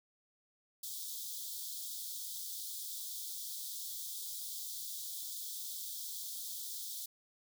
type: high-pass noise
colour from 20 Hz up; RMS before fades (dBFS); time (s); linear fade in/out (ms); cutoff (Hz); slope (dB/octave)
white; -43; 0.83-7.06; 5; 3300; 96
effects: none